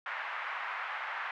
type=band-pass noise; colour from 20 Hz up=white; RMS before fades=-38 dBFS; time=0.06-1.31 s; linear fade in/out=2 ms; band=830 to 2000 Hz; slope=24 dB/octave; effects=none